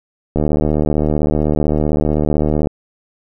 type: click train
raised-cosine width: 2 ms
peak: -3 dBFS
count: 176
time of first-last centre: 0.36-2.672 s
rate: 75.7 Hz
effects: none